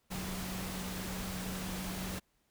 sine tone in noise, 186 Hz, F#3, 9 cents sharp, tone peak -40 dBFS, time 0.1-2.2 s, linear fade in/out 20 ms, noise pink, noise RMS -41 dBFS, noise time 0.1-2.2 s, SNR -2 dB, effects pink hiss -75 dBFS RMS until 2.5 s

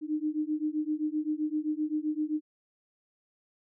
sine beating tone pair, 301.8 / 309.5 Hz, D4 / D#4, +47 / -9 cents, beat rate 7.7 Hz, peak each -31 dBFS, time 0.01-2.41 s, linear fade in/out 50 ms, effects none

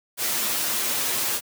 white noise with comb filter, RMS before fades -25 dBFS, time 0.17-1.41 s, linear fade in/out 50 ms, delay 8.5 ms, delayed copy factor +0.65, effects high-pass 150 Hz 12 dB/octave

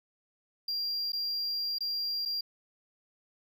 triangle tone with dropouts, 4765 Hz, D8, 24 cents sharp, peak -29 dBFS, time 0.68-2.41 s, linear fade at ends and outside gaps 5 ms, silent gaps 1.121-1.131 / 1.785-1.806 / 2.253-2.257 s, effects none

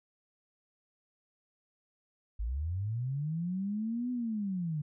sine linear two-way sweep, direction up then down, 49 to 251.6 to 144.8 Hz, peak -31 dBFS, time 2.39-4.82 s, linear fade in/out 10 ms, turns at 4.11 s, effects none

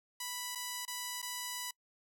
5% pulse tone with dropouts, 987 Hz, B5, 1 cent flat, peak -26 dBFS, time 0.2-1.71 s, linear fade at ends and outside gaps 5 ms, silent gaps 0.551-0.555 / 0.853-0.878 / 1.218-1.226 s, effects noise-tail reverb RT60 0.1 s tail -25 dB re dry

